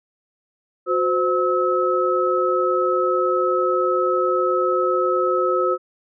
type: tone cluster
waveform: sine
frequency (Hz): 364.7 / 517 / 1292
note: F#4 / C5 / E6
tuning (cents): -25 / -21 / -35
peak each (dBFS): -21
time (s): 0.86-5.78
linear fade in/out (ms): 50
effects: none